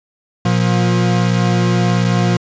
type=tone pair together; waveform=40% pulse; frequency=118.6 / 177.21 Hz; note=A#2 / F3; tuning=+30 / +26 cents; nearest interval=perfect fifth; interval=696 cents; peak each=-14 dBFS; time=0.45-2.37 s; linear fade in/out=5 ms; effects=resampled to 16000 Hz